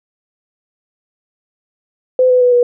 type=tone with pitch steps; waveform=sine; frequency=510 / 501.8 / 493.8 / 485.8 Hz; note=C5 / B4 / B4 / B4; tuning=-44 / +28 / 0 / -29 cents; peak=-7 dBFS; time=2.19-2.63 s; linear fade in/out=2 ms; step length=110 ms; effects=none